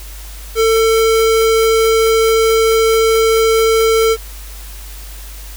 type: tone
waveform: square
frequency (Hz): 447.7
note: A4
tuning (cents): +30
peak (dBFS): -10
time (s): 0.55-4.17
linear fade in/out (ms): 50
effects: added 50 Hz sine -29 dBFS peak until 5.56 s + white hiss -36 dBFS RMS until 5.56 s